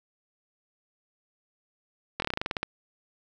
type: slowing click train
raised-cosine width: 0.3 ms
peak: -12 dBFS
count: 12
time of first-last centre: 2.2-2.63 s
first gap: 22 ms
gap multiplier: 1.11
effects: none